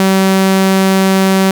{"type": "tone", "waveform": "sawtooth", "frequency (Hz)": 191.4, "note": "G3", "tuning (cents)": -41, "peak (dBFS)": -4, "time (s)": [0, 1.51], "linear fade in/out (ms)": 2, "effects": []}